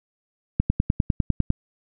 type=click train; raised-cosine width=5 ms; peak=-6 dBFS; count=10; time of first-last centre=0.6-1.504 s; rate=9.96 Hz; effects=none